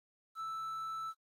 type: tone with quantisation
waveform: triangle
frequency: 1318.5 Hz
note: E6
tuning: in tune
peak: -36 dBFS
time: 0.35-1.14 s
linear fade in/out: 50 ms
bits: 11
effects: AAC 48 kbps